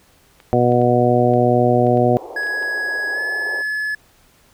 clicks, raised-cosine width 0.3 ms, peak -27 dBFS, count 9, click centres 0.402 / 0.721 / 0.816 / 1.337 / 1.868 / 1.973 / 2.433 / 2.469 / 2.627 s
harmonic tone, 122.1 Hz, B2, 19 cents flat, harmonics 1 / 2 / 3 / 4 / 5 / 6, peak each -19 / -19 / -19 / -19 / -19 / -19 dBFS, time 0.53-2.17 s, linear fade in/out 0 ms
pink band-pass noise, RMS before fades -34 dBFS, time 2.16-3.63 s, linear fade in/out 20 ms, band 350 to 920 Hz, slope 48 dB/octave
triangle tone with pitch glide, 1671 to 1712 Hz, G#6 to A6, +10 to -48 cents, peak -18 dBFS, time 2.36-3.95 s, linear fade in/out 5 ms, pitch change +42 cents, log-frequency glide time 3.13-3.19 s
effects pink hiss -54 dBFS RMS until 4.53 s

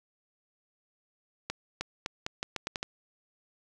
accelerating click train, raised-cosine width 0.2 ms, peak -15 dBFS, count 9, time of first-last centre 1.5-2.829 s, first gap 310 ms, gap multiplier 0.81, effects none

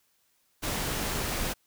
pink noise, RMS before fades -31 dBFS, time 0.62-1.54 s, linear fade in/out 20 ms, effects white hiss -70 dBFS RMS until 1.66 s

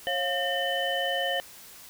sine tone cluster, 545 / 706 / 1814 / 3026 Hz, C#5 / F5 / A#6 / F#7, -29 / +19 / -48 / +38 cents, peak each -31 dBFS, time 0.07-1.4 s, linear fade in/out 0 ms, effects white hiss -48 dBFS RMS until 1.89 s

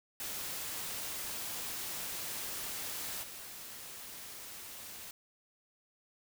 white noise with level steps, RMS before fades -40 / -47 dBFS, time 0.2-5.11 s, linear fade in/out 2 ms, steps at 3.22 s, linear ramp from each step 20 ms, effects none

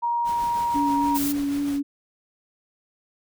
sine tone, 945 Hz, A#5, 23 cents sharp, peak -21 dBFS, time 0.02-1.18 s, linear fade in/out 20 ms
pink noise with tremolo, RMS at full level -38 dBFS, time 0.24-1.81 s, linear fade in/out 50 ms, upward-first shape sine, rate 6.3 Hz, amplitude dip 40%
sine tone with vibrato, 284 Hz, C#4, 42 cents sharp, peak -22 dBFS, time 0.74-1.83 s, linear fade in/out 20 ms, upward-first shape triangle, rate 3.7 Hz, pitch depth 17 cents each way
blue noise, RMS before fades -29 dBFS, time 1.14-1.33 s, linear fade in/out 20 ms
effects none

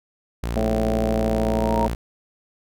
sawtooth tone, 58.27 Hz, A#1, in tune, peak -20 dBFS, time 0.43-1.95 s, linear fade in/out 5 ms
harmonic tone, 110 Hz, A2, in tune, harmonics 2 / 3 / 4 / 5 / 6 / 7, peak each -24 / -32 / -28 / -27 / -27 / -33 dBFS, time 0.56-1.88 s, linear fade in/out 5 ms
sine tone with exponential growth, 932.3 Hz, A#5, in tune, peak -20 dBFS, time 1.03-1.86 s, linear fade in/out 5 ms, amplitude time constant 180 ms
effects none

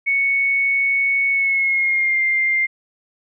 sine tone with pitch glide, 2217 to 2102 Hz, C#7 to C7, 0 to +7 cents, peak -15 dBFS, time 0.06-2.67 s, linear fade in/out 20 ms, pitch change -93 cents, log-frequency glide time 1.3-2.21 s, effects none

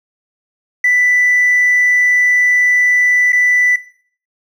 triangle tone with dropouts, 1982 Hz, B6, 6 cents sharp, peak -6 dBFS, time 0.84-3.76 s, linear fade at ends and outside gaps 5 ms, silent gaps 3.322-3.329 s, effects noise-tail reverb RT60 0.5 s tail -17 dB re dry + tanh soft clip ceiling -5 dBFS

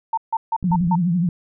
sine tone bursts, 900 Hz, A5, 39 cents sharp, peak -17 dBFS, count 5, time 0.13-0.955 s, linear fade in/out 5 ms, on 45 ms, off 150 ms
clicks, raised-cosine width 5 ms, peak -21 dBFS, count 6, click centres 0.628 / 0.709 / 0.751 / 0.809 / 0.842 / 0.873 s
sine tone with vibrato, 174.61 Hz, F3, in tune, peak -16 dBFS, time 0.64-1.29 s, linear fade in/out 2 ms, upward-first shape triangle, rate 12 Hz, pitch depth 130 cents each way
effects none

